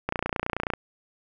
click train, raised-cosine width 0.5 ms, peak -11 dBFS, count 20, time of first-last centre 0.09-0.736 s, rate 29.4 Hz, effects none

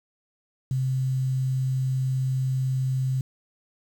sine tone with quantisation, 130.81 Hz, C3, in tune, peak -22 dBFS, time 0.71-3.21 s, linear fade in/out 2 ms, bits 8, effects none

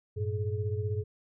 sine tone cluster, 97.3 / 113 / 424.1 Hz, G2 / A2 / G#4, -12 / +47 / +36 cents, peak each -31 / -34 / -36 dBFS, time 0.16-1.04 s, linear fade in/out 20 ms, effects none

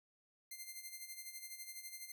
5% pulse tone with tremolo, 2093 Hz, C7, in tune, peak -35 dBFS, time 0.51-2.12 s, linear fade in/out 5 ms, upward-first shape sine, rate 12 Hz, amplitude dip 65%, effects none

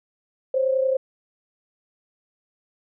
sine tone pair together, 523.3 / 554.4 Hz, C5 / C#5, 0 / 0 cents, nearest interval minor second, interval 100 cents, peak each -19 / -26 dBFS, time 0.54-0.97 s, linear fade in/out 5 ms, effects none

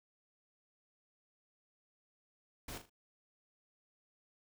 pink noise with echo, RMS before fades -45 dBFS, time 2.68-2.78 s, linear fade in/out 5 ms, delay 39 ms, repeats 3, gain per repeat -9 dB, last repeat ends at 2.897 s, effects none

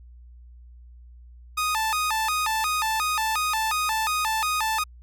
sawtooth tone with vibrato, 1046.5 Hz, C6, in tune, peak -19 dBFS, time 1.57-4.84 s, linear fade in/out 10 ms, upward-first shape square, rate 2.8 Hz, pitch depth 300 cents each way, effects added 60 Hz sine -44 dBFS peak until 5.02 s

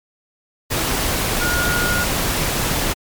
sine tone in noise, 1432 Hz, F6, 43 cents sharp, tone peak -20 dBFS, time 1.4-2.05 s, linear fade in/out 20 ms, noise pink, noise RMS -20 dBFS, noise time 0.7-2.94 s, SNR -3 dB, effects MP3 96 kbps

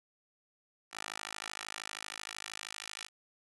10% pulse tone with high-pass filter sweep, 52.9 Hz, G#1, 33 cents sharp, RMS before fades -44 dBFS, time 0.91-3.09 s, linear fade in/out 50 ms, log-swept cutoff 1200 to 2300 Hz, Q 0.81, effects resampled to 24000 Hz + 10-bit

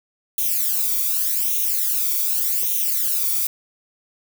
violet noise with flanger, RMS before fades -21 dBFS, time 0.38-3.47 s, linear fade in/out 2 ms, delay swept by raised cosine 0.31 to 0.88 ms, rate 0.85 Hz, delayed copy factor +0.85, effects none

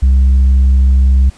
sine tone with tanh clipping, 65.8 Hz, C2, 10 cents sharp, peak -6 dBFS, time 0.02-1.3 s, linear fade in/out 10 ms, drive 2 dB, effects pink hiss -43 dBFS RMS until 1.37 s + resampled to 22050 Hz

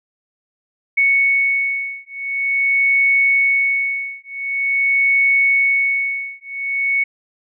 sine beating tone pair, 2217 / 2217.46 Hz, C#7 / C#7, 0 / 0 cents, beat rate 0.46 Hz, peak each -17 dBFS, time 0.97-7.04 s, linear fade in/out 10 ms, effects none

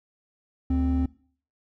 triangle tone pair together, 73.42 / 261.6 Hz, D2 / C4, 0 / 0 cents, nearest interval octave + minor seventh, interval 2200 cents, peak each -21 dBFS, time 0.7-1.06 s, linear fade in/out 5 ms, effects noise-tail reverb RT60 0.5 s tail -23 dB re dry + tanh soft clip ceiling -14 dBFS

